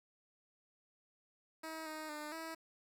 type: tone with pitch steps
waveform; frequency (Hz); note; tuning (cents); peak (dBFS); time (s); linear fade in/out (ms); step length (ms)
10% pulse; 319.4 / 311.2 / 300.6 / 324.4; D#4 / D#4 / D4 / E4; +45 / 0 / +40 / -28; -35; 1.63-2.55; 10; 230
effects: 11-bit